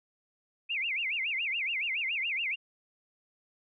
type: tone with vibrato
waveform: sine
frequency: 2408 Hz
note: D7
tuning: 43 cents sharp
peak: -29 dBFS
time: 0.69-2.56 s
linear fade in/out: 20 ms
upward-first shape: sine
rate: 7.1 Hz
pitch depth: 280 cents each way
effects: none